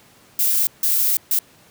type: noise bursts at uneven times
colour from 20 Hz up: violet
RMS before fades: -18 dBFS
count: 3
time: 0.39-0.67 / 0.83-1.17 / 1.31-1.39 s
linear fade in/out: 2 ms
effects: pink hiss -51 dBFS RMS until 1.7 s + high-pass 100 Hz 12 dB/octave